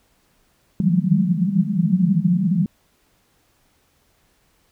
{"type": "band-pass noise", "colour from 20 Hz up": "white", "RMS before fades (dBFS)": -18, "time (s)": [0.8, 2.66], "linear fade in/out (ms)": 2, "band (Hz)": [160, 200], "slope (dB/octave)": 96, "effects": ["pink hiss -62 dBFS RMS until 4.71 s"]}